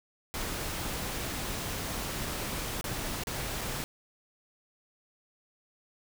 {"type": "noise with dropouts", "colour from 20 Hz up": "pink", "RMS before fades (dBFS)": -35, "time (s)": [0.34, 3.84], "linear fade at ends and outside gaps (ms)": 0, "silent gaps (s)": [[2.811, 2.842], [3.236, 3.271], [3.61, 3.614]], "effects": []}